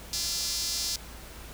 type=tone with high-pass filter; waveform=sawtooth; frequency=341.5 Hz; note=F4; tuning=39 cents flat; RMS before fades=-31 dBFS; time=0.13-0.96 s; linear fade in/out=2 ms; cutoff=5000 Hz; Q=2.9; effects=added 56 Hz sine -46 dBFS peak until 1.53 s + pink hiss -46 dBFS RMS until 1.53 s